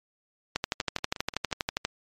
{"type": "two click trains", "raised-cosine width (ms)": 0.2, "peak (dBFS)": [-21, -9], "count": [6, 17], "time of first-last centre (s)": [[0.81, 1.69], [0.56, 1.85]], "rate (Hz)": [5.68, 12.4], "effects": ["MP3 64 kbps"]}